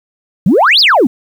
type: exponential two-way sweep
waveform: sine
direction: up then down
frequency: 155.56 to 5274 to 217.8 Hz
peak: -4 dBFS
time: 0.46-1.07 s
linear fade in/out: 5 ms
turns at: 0.8 s
effects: tanh soft clip ceiling -1 dBFS + 7-bit